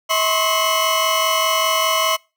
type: tone cluster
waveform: 30% pulse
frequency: 642 / 1046 / 1091 / 2976 Hz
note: E5 / C6 / C#6 / F#7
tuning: -46 / -1 / -28 / +9 cents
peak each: -19 dBFS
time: 0.09-2.17 s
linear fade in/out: 20 ms
effects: noise-tail reverb RT60 0.3 s tail -26 dB re dry